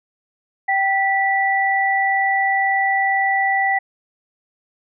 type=tone pair together; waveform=sine; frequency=779 / 1963 Hz; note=G5 / B6; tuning=-11 / -11 cents; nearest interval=octave + major third; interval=1600 cents; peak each=-18 dBFS; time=0.68-3.79 s; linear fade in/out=10 ms; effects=none